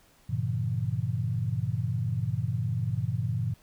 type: chord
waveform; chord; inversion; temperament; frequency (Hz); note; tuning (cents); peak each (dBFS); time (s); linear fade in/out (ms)
sine; G diminished seventh; none; equal with one note detuned; 98 / 116.54 / 136.53 / 164.81; G2 / Bb2 / Db3 / Fb3; 0 / 0 / -26 / 0; -33 / -29 / -33 / -35; 0.29-3.54; 10
effects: pink hiss -61 dBFS RMS until 3.62 s